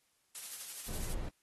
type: noise with tremolo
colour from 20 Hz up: blue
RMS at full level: -41 dBFS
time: 0.35-1.13 s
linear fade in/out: 0 ms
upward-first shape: sine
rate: 12 Hz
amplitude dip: 40%
type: noise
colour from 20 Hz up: brown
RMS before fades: -38 dBFS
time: 0.88-1.29 s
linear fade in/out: 5 ms
effects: white hiss -75 dBFS RMS until 1.42 s + AAC 32 kbps